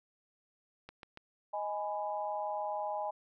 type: click train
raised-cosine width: 0.3 ms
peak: -31 dBFS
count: 3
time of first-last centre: 0.89-1.174 s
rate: 7.05 Hz
type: chord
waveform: sine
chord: G# minor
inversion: second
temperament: just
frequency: 623 / 830.6 / 996.7 Hz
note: D#5 / G#5 / B5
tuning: +2 / 0 / +16 cents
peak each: -38 / -36 / -42 dBFS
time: 1.53-3.11 s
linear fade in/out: 10 ms
effects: none